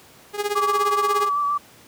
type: tone with tremolo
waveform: sawtooth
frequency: 412.2 Hz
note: G#4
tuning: 13 cents flat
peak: -15 dBFS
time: 0.33-1.3 s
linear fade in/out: 50 ms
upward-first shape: triangle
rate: 17 Hz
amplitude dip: 90%
type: tone with vibrato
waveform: sine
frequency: 1156 Hz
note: D6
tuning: 28 cents flat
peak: -19 dBFS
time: 0.55-1.58 s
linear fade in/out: 10 ms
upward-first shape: sine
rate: 7.4 Hz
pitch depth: 24 cents each way
effects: pink hiss -49 dBFS RMS until 1.87 s + high-pass 100 Hz 12 dB/octave